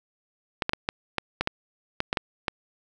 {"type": "clicks", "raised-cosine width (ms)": 0.3, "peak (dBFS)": -8, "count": 11, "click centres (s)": [0.622, 0.694, 0.734, 0.889, 1.183, 1.41, 1.474, 2.004, 2.129, 2.172, 2.482], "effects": []}